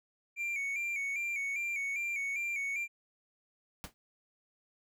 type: tone with vibrato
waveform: triangle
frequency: 2296 Hz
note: D7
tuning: 40 cents flat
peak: -31 dBFS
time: 0.36-2.88 s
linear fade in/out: 50 ms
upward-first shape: square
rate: 2.5 Hz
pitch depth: 57 cents each way
type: noise with exponential decay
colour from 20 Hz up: pink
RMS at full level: -39 dBFS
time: 3.84-3.94 s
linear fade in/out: 0 ms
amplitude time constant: 20 ms
effects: none